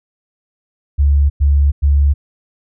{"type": "tone bursts", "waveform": "sine", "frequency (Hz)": 71.2, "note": "C#2", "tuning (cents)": 47, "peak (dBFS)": -8, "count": 3, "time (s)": [0.98, 2.14], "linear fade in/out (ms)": 20, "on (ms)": 320, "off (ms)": 100, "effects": []}